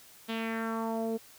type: tone with low-pass filter sweep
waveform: sawtooth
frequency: 225.5 Hz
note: A3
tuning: 43 cents sharp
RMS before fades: -33 dBFS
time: 0.28-1.18 s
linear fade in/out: 20 ms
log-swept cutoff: 3500 to 470 Hz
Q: 2.9
effects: white hiss -55 dBFS RMS until 1.38 s

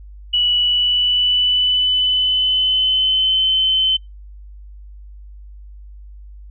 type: tone with pitch glide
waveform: sine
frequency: 2945 to 3065 Hz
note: F#7 to G7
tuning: -9 to -40 cents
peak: -13 dBFS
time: 0.33-3.97 s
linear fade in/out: 10 ms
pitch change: +69 cents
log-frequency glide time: 0.58-3.44 s
effects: noise-tail reverb RT60 0.2 s tail -26 dB re dry + added 50 Hz sine -35 dBFS peak until 6.5 s

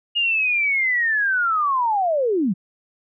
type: linear sweep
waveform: sine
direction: down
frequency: 2861 to 165.5 Hz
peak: -17 dBFS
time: 0.15-2.54 s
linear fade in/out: 20 ms
effects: none

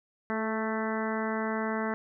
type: harmonic tone with a mistuned harmonic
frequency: 220.5 Hz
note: A3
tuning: 4 cents sharp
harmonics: 1 / 2 / 3 / 4 / 5 / 6 / 7 / 8 / 9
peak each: -32 / -35 / -37 / -38 / -39 / -40 / -40 / -41 / -42 dBFS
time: 0.3-1.94 s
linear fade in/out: 0 ms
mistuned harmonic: 2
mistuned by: -19 cents
effects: none

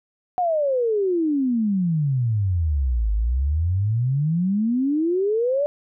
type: exponential two-way sweep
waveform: sine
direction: down then up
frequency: 740 to 50.8 to 594 Hz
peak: -18 dBFS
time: 0.38-5.66 s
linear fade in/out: 0 ms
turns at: 3.12 s
effects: none

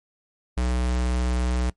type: tone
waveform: square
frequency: 61.74 Hz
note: B1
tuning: in tune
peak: -22 dBFS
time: 0.57-1.7 s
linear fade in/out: 5 ms
effects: noise-tail reverb RT60 0.1 s tail -20 dB re dry + MP3 48 kbps

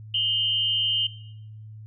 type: tone pair together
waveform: sine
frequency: 2864 / 3111 Hz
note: F7 / G7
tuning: +43 / -14 cents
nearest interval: minor second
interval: 143 cents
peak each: -24 dBFS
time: 0.14-1.07 s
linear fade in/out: 5 ms
effects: noise-tail reverb RT60 0.8 s tail -19 dB re dry + added 108 Hz sine -39 dBFS peak until 1.86 s

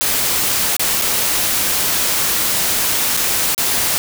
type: noise with dropouts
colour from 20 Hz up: white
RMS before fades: -17 dBFS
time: 0.01-3.98 s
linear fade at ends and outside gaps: 0 ms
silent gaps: 0.766-0.795 / 1.014-1.02 / 3.167-3.173 / 3.547-3.579 s
effects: none

